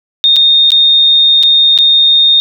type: tone with dropouts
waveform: sine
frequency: 3677 Hz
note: A#7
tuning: 24 cents flat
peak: -4 dBFS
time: 0.24-2.4 s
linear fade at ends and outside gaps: 0 ms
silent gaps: 0.36-0.365 / 0.705-0.719 / 1.428-1.434 / 1.777-1.787 s
effects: none